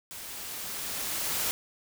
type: noise with level ramp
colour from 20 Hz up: white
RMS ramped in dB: -42 to -29 dBFS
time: 0.11-1.51 s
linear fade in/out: 0 ms
effects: none